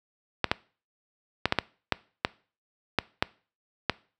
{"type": "clicks", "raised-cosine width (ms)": 0.3, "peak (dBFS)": -5, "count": 10, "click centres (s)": [0.443, 0.515, 1.456, 1.524, 1.587, 1.923, 2.249, 2.987, 3.225, 3.897], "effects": ["noise-tail reverb RT60 0.4 s tail -22 dB re dry", "high-pass 60 Hz 12 dB/octave"]}